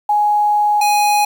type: tone pair in turn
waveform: sine / square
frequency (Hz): 834 / 830.8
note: G#5 / G#5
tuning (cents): +7 / 0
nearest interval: unison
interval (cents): 7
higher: first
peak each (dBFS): -11 / -12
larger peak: first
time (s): 0.09-0.81 / 0.81-1.25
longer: first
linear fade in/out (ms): 5
effects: 7-bit